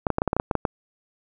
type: clicks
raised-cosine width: 1 ms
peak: -7 dBFS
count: 11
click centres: 0.068 / 0.103 / 0.184 / 0.219 / 0.277 / 0.331 / 0.366 / 0.399 / 0.512 / 0.553 / 0.652 s
effects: none